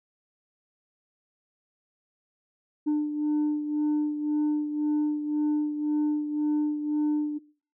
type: beating tone pair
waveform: sine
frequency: 299.1 / 301 Hz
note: D4 / D4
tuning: +32 / +43 cents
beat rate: 1.9 Hz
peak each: -22 / -29 dBFS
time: 2.86-7.39 s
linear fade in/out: 20 ms
effects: noise-tail reverb RT60 0.4 s tail -21 dB re dry + tanh soft clip ceiling -21 dBFS